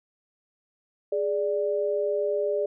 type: tone pair together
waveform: sine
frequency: 415 / 587.3 Hz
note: G#4 / D5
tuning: -1 / 0 cents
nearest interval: tritone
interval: 601 cents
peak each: -26 dBFS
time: 1.12-2.66 s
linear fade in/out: 5 ms
effects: none